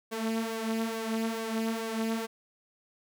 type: tone with flanger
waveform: sawtooth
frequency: 224.4 Hz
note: A3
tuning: 34 cents sharp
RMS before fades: -32 dBFS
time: 0.11-2.27 s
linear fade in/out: 20 ms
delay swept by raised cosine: 1.8 to 4.9 ms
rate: 2.3 Hz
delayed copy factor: +0.6
effects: none